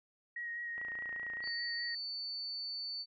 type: tone with vibrato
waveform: sine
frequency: 1888 Hz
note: A#6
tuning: 22 cents sharp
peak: -38 dBFS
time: 0.36-1.95 s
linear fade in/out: 5 ms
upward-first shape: sine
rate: 4.9 Hz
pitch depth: 18 cents each way
type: click train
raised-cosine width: 0.5 ms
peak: -36 dBFS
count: 21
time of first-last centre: 0.78-1.474 s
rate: 28.8 Hz
type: tone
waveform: sine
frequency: 4500 Hz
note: C#8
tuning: 25 cents sharp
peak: -38 dBFS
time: 1.42-3.06 s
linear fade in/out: 50 ms
effects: none